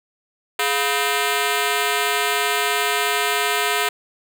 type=ring-modulated tone; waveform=10% pulse; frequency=563 Hz; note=C#5; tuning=27 cents sharp; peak=-7 dBFS; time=0.59-3.89 s; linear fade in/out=5 ms; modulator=143 Hz; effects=none